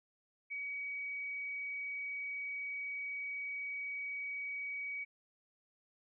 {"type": "tone", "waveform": "sine", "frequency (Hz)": 2264, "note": "C#7", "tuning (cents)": 36, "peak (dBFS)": -38, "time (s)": [0.5, 5.05], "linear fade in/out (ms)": 20, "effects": []}